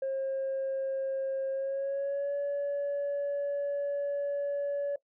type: tone with pitch glide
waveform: sine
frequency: 537 to 568.9 Hz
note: C5 to C#5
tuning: +45 to +45 cents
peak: -27 dBFS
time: 0.02-4.96 s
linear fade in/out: 5 ms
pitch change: +100 cents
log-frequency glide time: 1.51-2.35 s
effects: noise-tail reverb RT60 0.1 s tail -18 dB re dry + tanh soft clip ceiling -27 dBFS